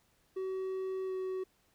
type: tone with pitch glide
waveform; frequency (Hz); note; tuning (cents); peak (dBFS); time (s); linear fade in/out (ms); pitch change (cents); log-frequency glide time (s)
triangle; 378.4 to 375.1; F#4 to F#4; +39 to +24; -32; 0.36-1.44; 10; -15; 1.06-1.12
effects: pink hiss -71 dBFS RMS until 1.74 s